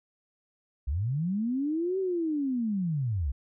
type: linear two-way sweep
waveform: sine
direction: up then down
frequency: 59.3 to 387.7 to 59.3 Hz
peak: -26 dBFS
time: 0.87-3.32 s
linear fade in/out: 10 ms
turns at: 1.99 s
effects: none